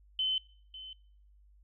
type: tone with echo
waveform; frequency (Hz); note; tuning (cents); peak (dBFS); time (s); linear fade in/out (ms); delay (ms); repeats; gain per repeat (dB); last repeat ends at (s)
sine; 3054; G7; -46; -28; 0.19-0.38; 2; 550; 1; -15; 0.93
effects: noise-tail reverb RT60 0.7 s tail -24 dB re dry + added 50 Hz sine -58 dBFS peak until 1.63 s